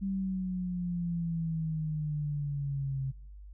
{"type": "exponential sweep", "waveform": "sine", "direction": "down", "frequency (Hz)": [195.9, 132.6], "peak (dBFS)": -30, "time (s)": [0.01, 3.12], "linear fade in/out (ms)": 20, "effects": ["noise-tail reverb RT60 0.5 s tail -23 dB re dry", "added 50 Hz sine -45 dBFS peak until 3.53 s"]}